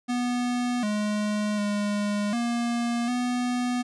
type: tone with pitch steps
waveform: square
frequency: 245.1 / 209.7 / 206 / 236.6 / 246.4 Hz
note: B3 / G#3 / G#3 / A#3 / B3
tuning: -13 / +17 / -14 / +26 / -4 cents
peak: -25 dBFS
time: 0.08-3.83 s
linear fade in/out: 20 ms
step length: 750 ms
effects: resampled to 22050 Hz